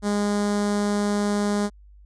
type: tone with notch filter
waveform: sawtooth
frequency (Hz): 205.4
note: G#3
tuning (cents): -19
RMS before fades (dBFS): -23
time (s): 0.02-1.7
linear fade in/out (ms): 50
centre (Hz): 2600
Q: 1.1
effects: added 50 Hz sine -46 dBFS peak until 2.05 s + resampled to 22050 Hz